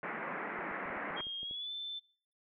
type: band-pass noise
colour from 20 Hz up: white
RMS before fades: -40 dBFS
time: 0.03-1.21 s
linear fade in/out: 2 ms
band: 160 to 2100 Hz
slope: 48 dB/octave
type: clicks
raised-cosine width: 2 ms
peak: -40 dBFS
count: 10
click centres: 0.59 / 0.714 / 0.858 / 0.903 / 0.97 / 1.107 / 1.208 / 1.269 / 1.431 / 1.511 s
type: tone with pitch glide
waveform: sine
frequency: 3240 to 3533 Hz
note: G#7 to A7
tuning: -43 to +6 cents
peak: -38 dBFS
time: 1.16-2 s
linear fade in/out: 20 ms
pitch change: +149 cents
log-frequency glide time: 1.41-1.72 s
effects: noise-tail reverb RT60 0.6 s tail -24 dB re dry